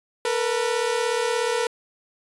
sawtooth tone pair together, 450 / 486.8 Hz, A4 / B4, +39 / -25 cents, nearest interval minor second, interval 136 cents, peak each -21 / -20 dBFS, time 0.25-1.67 s, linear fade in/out 2 ms, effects resampled to 24000 Hz

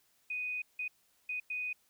sine tone bursts at uneven times, 2489 Hz, D#7, in tune, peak -34 dBFS, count 4, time 0.3-0.62 / 0.79-0.88 / 1.29-1.4 / 1.5-1.73 s, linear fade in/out 5 ms, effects white hiss -71 dBFS RMS until 1.89 s

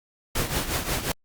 pink noise with tremolo, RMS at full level -24 dBFS, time 0.35-1.12 s, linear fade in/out 5 ms, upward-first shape triangle, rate 5.6 Hz, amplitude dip 75%, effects Opus 48 kbps

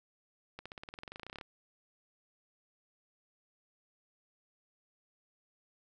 accelerating click train, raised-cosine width 0.3 ms, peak -28 dBFS, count 20, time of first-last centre 0.59-1.412 s, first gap 66 ms, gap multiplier 0.95, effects none

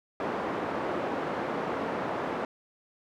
pink band-pass noise, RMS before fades -32 dBFS, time 0.2-2.45 s, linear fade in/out 2 ms, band 290 to 1200 Hz, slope 12 dB/octave, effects none

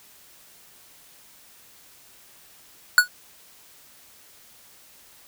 square tone with exponential decay, 1467 Hz, F#6, 15 cents flat, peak -7 dBFS, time 2.98-3.08 s, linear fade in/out 1 ms, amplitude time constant 21 ms, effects white hiss -52 dBFS RMS until 5.27 s

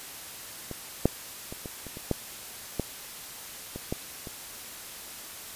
clicks, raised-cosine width 2 ms, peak -22 / -6 / -24 / -23 / -27 / -26 / -11 / -13 / -22 / -15 / -25 dBFS, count 11, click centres 0.713 / 1.056 / 1.525 / 1.658 / 1.867 / 1.971 / 2.113 / 2.797 / 3.76 / 3.925 / 4.272 s, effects white hiss -42 dBFS RMS until 5.55 s + resampled to 32000 Hz

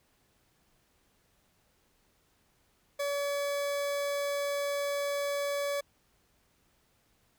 40% pulse tone, 569 Hz, C#5, 45 cents sharp, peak -29 dBFS, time 2.99-5.81 s, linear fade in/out 10 ms, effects pink hiss -70 dBFS RMS until 7.38 s

